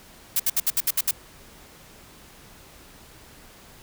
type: noise bursts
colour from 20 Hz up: blue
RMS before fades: -21 dBFS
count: 8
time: 0.36-1.111 s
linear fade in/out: 5 ms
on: 37 ms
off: 65 ms
effects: pink hiss -49 dBFS RMS until 3.82 s